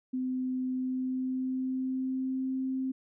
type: tone with pitch glide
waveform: sine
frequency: 256.5 to 262.2 Hz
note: C4 to C4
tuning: -34 to +4 cents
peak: -29 dBFS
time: 0.13-2.92 s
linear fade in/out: 10 ms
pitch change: +38 cents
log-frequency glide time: 0.7-2.54 s
effects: none